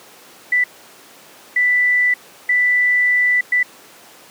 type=tone bursts at uneven times; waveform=sine; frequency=1980 Hz; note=B6; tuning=4 cents sharp; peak=-12 dBFS; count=4; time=0.52-0.64 / 1.56-2.14 / 2.49-3.41 / 3.52-3.63 s; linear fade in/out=5 ms; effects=pink hiss -43 dBFS RMS until 4.3 s + high-pass 300 Hz 12 dB/octave